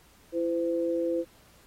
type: tone pair together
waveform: sine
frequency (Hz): 335.4 / 511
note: E4 / C5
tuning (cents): +30 / -41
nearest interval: perfect fifth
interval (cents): 729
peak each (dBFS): -28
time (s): 0.32-1.25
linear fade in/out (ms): 50
effects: pink hiss -59 dBFS RMS until 1.66 s + AAC 48 kbps